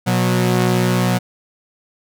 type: tone pair together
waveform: sawtooth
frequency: 122.03 / 182.6 Hz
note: B2 / F#3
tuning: -20 / -23 cents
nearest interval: perfect fifth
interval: 697 cents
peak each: -13 dBFS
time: 0.06-1.19 s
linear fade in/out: 20 ms
effects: none